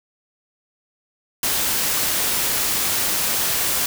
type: noise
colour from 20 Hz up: white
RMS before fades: -21 dBFS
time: 1.43-3.86 s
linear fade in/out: 2 ms
effects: none